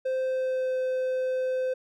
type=tone with pitch glide; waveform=triangle; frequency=520 to 514.6 Hz; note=C5 to C5; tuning=-11 to -29 cents; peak=-23 dBFS; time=0.05-1.74 s; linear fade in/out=10 ms; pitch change=-18 cents; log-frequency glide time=0.22-0.78 s; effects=none